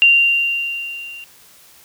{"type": "tone with level ramp", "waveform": "sine", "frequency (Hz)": 2774, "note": "F7", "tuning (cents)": -12, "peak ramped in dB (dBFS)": [-6, -32], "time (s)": [0.02, 1.24], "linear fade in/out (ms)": 0, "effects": ["white hiss -47 dBFS RMS until 1.84 s"]}